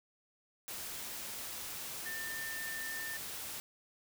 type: tone in noise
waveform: sine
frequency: 1795 Hz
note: A6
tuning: 34 cents sharp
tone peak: -40 dBFS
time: 2.06-3.17 s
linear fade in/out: 0 ms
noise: white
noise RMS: -43 dBFS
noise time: 0.68-3.6 s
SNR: 0 dB
effects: none